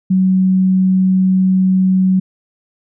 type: tone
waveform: sine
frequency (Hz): 187.4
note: F#3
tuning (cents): +22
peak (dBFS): -9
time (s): 0.1-2.2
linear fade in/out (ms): 10
effects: none